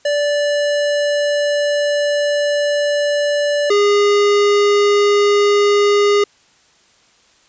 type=tone pair in turn; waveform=square; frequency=583 / 409.3 Hz; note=D5 / G#4; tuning=-13 / -25 cents; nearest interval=tritone; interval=612 cents; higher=first; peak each=-15 / -11 dBFS; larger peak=second; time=0.05-3.7 / 3.7-6.24 s; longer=first; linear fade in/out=5 ms; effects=white hiss -53 dBFS RMS until 7.48 s + resampled to 16000 Hz